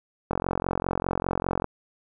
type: click train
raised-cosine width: 1 ms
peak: -11 dBFS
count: 61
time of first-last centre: 0.31-1.643 s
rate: 45 Hz
effects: none